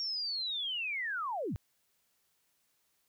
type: linear sweep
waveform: sine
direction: down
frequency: 5580 to 63.4 Hz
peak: -33 dBFS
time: 0-1.56 s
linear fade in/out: 0 ms
effects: white hiss -75 dBFS RMS until 3.08 s